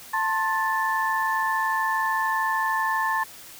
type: tone cluster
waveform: sine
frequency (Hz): 888 / 1061 / 1758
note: A5 / C6 / A6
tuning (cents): +16 / +24 / -2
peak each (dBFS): -26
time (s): 0.13-3.24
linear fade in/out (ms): 10
effects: white hiss -44 dBFS RMS until 3.59 s